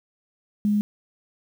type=tone; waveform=sine; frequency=207.7 Hz; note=G#3; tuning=in tune; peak=-18 dBFS; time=0.65-0.81 s; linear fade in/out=0 ms; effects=8-bit